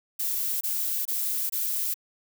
violet noise bursts, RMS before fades -28 dBFS, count 4, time 0.19-1.942 s, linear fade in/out 10 ms, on 420 ms, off 24 ms, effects none

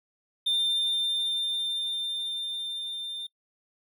triangle tone with level ramp, 3597 Hz, A7, 37 cents sharp, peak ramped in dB -21 to -32 dBFS, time 0.46-3.27 s, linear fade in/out 10 ms, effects noise-tail reverb RT60 0.1 s tail -22 dB re dry

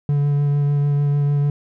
triangle tone with vibrato, 144 Hz, D3, 34 cents flat, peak -13 dBFS, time 0.09-1.5 s, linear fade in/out 2 ms, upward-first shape sine, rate 6.7 Hz, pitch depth 13 cents each way, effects none

